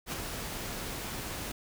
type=noise with ADSR envelope; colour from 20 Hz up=pink; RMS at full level=-34 dBFS; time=0.06-1.52 s; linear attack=65 ms; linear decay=15 ms; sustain=-4 dB; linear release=6 ms; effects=none